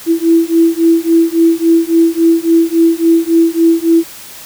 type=beating tone pair; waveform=sine; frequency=329.6 / 333.2 Hz; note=E4 / E4; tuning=0 / +19 cents; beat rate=3.6 Hz; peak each=-10 dBFS; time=0.06-4.04 s; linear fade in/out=50 ms; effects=white hiss -32 dBFS RMS until 4.45 s